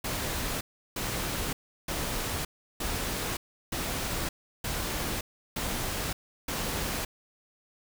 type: noise bursts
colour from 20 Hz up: pink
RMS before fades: -32 dBFS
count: 8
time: 0.04-7.05 s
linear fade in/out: 5 ms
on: 570 ms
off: 350 ms
effects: none